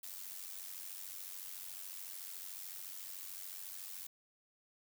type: noise with amplitude modulation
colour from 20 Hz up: blue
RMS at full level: -44 dBFS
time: 0.03-4.07 s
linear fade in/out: 5 ms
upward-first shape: sine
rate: 93.8 Hz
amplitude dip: 70%
effects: none